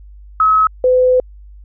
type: tone pair in turn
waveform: sine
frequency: 1283 / 506.5 Hz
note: E6 / B4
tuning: -47 / +44 cents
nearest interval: octave + major third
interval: 1609 cents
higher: first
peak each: -8 dBFS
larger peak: neither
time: 0.4-0.67 / 0.84-1.2 s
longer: second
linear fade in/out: 2 ms
effects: added 50 Hz sine -35 dBFS peak until 1.64 s